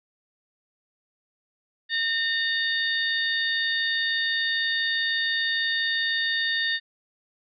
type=harmonic tone with a mistuned harmonic; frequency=913 Hz; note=A#5; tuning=36 cents flat; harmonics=2 / 3 / 4 / 5; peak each=-25 / -37 / -27 / -34 dBFS; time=1.89-6.8 s; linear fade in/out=50 ms; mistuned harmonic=3; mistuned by=+85 cents; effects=none